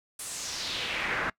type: noise with band-pass filter sweep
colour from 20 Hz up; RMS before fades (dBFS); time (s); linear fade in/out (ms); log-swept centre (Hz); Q
brown; -33; 0.19-1.3; 5; 10000 to 1400; 2.4
effects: noise-tail reverb RT60 0.1 s tail -22 dB re dry